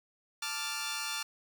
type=chord; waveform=10% pulse; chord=D minor; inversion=second; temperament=equal; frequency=880 / 1174.7 / 1396.9 Hz; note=A5 / D6 / F6; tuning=0 / 0 / 0 cents; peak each=-32 / -31 / -29 dBFS; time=0.42-1.23 s; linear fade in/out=5 ms; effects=none